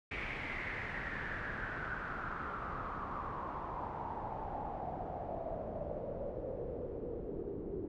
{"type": "noise with low-pass filter sweep", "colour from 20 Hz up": "pink", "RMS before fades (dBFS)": -41, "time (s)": [0.11, 7.88], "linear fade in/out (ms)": 5, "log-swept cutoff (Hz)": [2300, 380], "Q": 5.7, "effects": []}